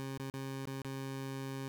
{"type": "tone with dropouts", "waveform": "20% pulse", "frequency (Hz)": 134.8, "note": "C#3", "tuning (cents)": -48, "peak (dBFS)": -34, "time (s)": [0, 1.68], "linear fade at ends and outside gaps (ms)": 0, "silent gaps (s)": [[0.177, 0.197], [0.3, 0.339], [0.654, 0.672], [0.818, 0.847]], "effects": []}